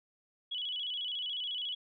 sine tone with vibrato, 3151 Hz, G7, 8 cents sharp, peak -34 dBFS, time 0.51-1.75 s, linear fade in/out 10 ms, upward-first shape square, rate 14 Hz, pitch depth 93 cents each way, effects none

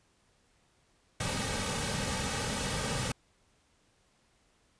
pink noise with comb filter, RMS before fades -33 dBFS, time 1.2-3.12 s, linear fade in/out 5 ms, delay 2.9 ms, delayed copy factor -0.7, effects pink hiss -69 dBFS RMS until 4.79 s + resampled to 22050 Hz

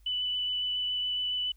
sine tone with vibrato, 2983 Hz, F#7, 13 cents sharp, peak -28 dBFS, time 0.06-1.52 s, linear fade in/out 5 ms, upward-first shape triangle, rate 7.2 Hz, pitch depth 10 cents each way, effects added 50 Hz sine -55 dBFS peak until 1.56 s + white hiss -71 dBFS RMS until 1.56 s

